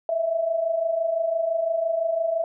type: tone pair together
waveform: sine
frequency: 638 / 663.9 Hz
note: D#5 / E5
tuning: +43 / +12 cents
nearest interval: minor second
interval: 69 cents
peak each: -28 / -22 dBFS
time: 0.09-2.44 s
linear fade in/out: 2 ms
effects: none